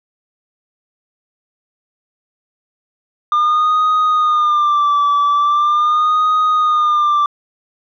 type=tone with vibrato; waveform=sine; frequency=1200 Hz; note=D6; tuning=37 cents sharp; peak=-8 dBFS; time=3.32-7.26 s; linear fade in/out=2 ms; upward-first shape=sine; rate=0.41 Hz; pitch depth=67 cents each way; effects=tanh soft clip ceiling -10 dBFS